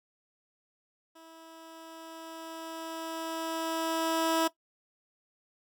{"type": "tone with level ramp", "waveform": "15% pulse", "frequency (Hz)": 325.7, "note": "E4", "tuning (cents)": -21, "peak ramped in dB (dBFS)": [-45, -18], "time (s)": [1.15, 4.48], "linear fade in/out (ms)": 10, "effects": ["noise-tail reverb RT60 0.1 s tail -17 dB re dry"]}